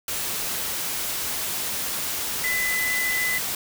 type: tone in noise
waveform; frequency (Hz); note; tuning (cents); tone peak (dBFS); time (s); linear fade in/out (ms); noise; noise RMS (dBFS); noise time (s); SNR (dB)
sine; 2007; B6; +27; -23; 2.44-3.38; 2; white; -28; 0.08-3.55; +2
effects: none